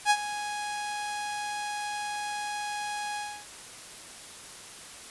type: tone with ADSR envelope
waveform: sawtooth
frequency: 830.6 Hz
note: G#5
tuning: in tune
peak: -14 dBFS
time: 0.05-3.46 s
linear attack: 55 ms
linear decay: 56 ms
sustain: -14 dB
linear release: 290 ms
effects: white hiss -45 dBFS RMS until 5.1 s + resampled to 24000 Hz